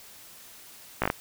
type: slowing click train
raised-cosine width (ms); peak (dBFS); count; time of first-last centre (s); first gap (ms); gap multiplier
0.5; -9; 5; 1.02-1.101; 16; 1.16
effects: white hiss -49 dBFS RMS until 1.2 s